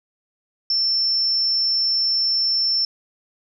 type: tone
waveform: sine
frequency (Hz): 5370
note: E8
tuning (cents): +31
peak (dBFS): -17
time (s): 0.7-2.85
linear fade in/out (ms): 2
effects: none